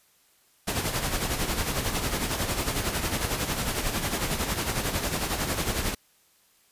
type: noise with tremolo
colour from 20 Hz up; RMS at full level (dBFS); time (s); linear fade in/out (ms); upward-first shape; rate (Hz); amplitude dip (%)
pink; -26; 0.67-5.95; 10; sine; 11; 55
effects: white hiss -63 dBFS RMS until 6.71 s + resampled to 32000 Hz